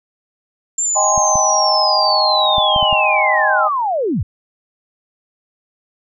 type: linear sweep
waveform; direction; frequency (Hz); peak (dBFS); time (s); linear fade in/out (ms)
sine; down; 7340 to 61.74; -15; 0.78-4.23; 5
type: chord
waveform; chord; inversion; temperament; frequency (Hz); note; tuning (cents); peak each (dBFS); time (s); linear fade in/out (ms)
sine; Ab major seventh; second; just; 623 / 778.7 / 830.6 / 1038.3; Eb5 / G5 / Ab5 / C6; +2 / -12 / 0 / -14; -19; 0.95-3.69; 20
type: clicks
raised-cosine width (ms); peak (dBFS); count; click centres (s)
5; -14; 6; 1.178 / 1.356 / 2.582 / 2.762 / 2.828 / 2.928
effects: none